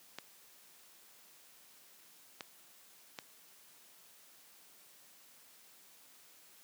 clicks, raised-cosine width 0.2 ms, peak -24 dBFS, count 3, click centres 0.186 / 2.408 / 3.188 s, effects white hiss -61 dBFS RMS until 6.63 s + high-pass 150 Hz 12 dB/octave

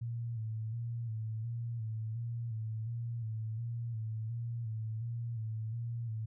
sine tone with vibrato, 113.7 Hz, A#2, 43 cents flat, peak -35 dBFS, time 0.01-6.26 s, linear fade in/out 10 ms, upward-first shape square, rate 1.4 Hz, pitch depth 52 cents each way, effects none

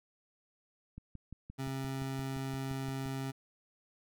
click train, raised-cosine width 5 ms, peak -33 dBFS, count 13, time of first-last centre 0.98-3.06 s, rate 5.77 Hz
25% pulse tone, 134.2 Hz, C3, 44 cents sharp, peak -32 dBFS, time 1.58-3.32 s, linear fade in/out 20 ms
effects none

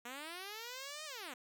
5% pulse linear two-way sweep, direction up then down, 233.1 to 630 to 233.1 Hz, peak -33 dBFS, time 0.05-1.34 s, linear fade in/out 5 ms, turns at 1.05 s, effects none

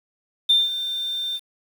sine tone with ADSR envelope, 3589 Hz, A7, 34 cents sharp, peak -11 dBFS, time 0.49-1.4 s, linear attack 11 ms, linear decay 190 ms, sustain -13 dB, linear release 47 ms, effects tanh soft clip ceiling -9 dBFS + 7-bit

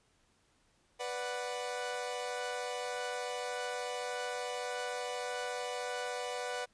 sawtooth chord, B minor, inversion none, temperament equal, 493.9 / 587.3 / 740 Hz, B4 / D5 / F#5, 0 / 0 / 0 cents, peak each -35 / -39 / -37 dBFS, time 0.99-6.66 s, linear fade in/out 20 ms, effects pink hiss -71 dBFS RMS until 6.73 s + resampled to 22050 Hz

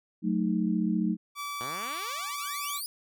sine chord, D# diminished, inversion first, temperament equal, 185 / 220 / 311.1 Hz, F#3 / A3 / D#4, 0 / 0 / 0 cents, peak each -28 / -28 / -31 dBFS, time 0.22-1.17 s, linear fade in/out 50 ms
sawtooth tone, 1154 Hz, D6, 31 cents flat, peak -30 dBFS, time 1.35-2.81 s, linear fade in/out 50 ms
5% pulse exponential sweep, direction up, 114.9 to 5110 Hz, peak -27 dBFS, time 1.61-2.86 s, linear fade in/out 0 ms
effects none

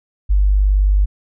sine tone, 49.44 Hz, G1, 15 cents sharp, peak -10 dBFS, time 0.29-1.06 s, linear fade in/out 20 ms, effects none

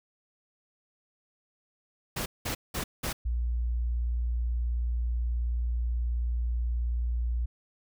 pink noise bursts, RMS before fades -32 dBFS, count 4, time 2.16-3.13 s, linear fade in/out 10 ms, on 100 ms, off 190 ms
sine tone, 59.3 Hz, A#1, 30 cents sharp, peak -26 dBFS, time 3.25-7.46 s, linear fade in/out 10 ms
effects none

